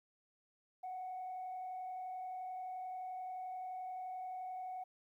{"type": "tone with frequency modulation", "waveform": "sine", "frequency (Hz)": 741, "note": "F#5", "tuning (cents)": 2, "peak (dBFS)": -40, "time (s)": [0.83, 4.84], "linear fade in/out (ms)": 10, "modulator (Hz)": 31.5, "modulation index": 0.4, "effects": ["tanh soft clip ceiling -38 dBFS", "13-bit"]}